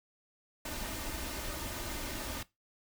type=noise with comb filter; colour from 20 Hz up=pink; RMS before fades=-39 dBFS; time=0.65-2.43 s; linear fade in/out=5 ms; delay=3.3 ms; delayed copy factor=+0.55; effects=noise-tail reverb RT60 0.2 s tail -19 dB re dry